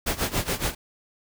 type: noise with tremolo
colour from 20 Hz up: pink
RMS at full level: -24 dBFS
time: 0.06-0.75 s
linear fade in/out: 10 ms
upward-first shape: sine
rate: 7.1 Hz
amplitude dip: 85%
effects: none